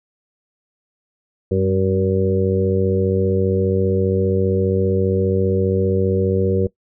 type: harmonic tone with a mistuned harmonic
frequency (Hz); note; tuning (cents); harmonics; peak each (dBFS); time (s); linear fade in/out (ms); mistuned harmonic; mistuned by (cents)
95; F#2; +46; 1 / 2 / 3 / 4 / 5 / 6; -20 / -22 / -31 / -20 / -20 / -31; 1.51-6.67; 5; 2; +28
effects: noise-tail reverb RT60 0.1 s tail -19 dB re dry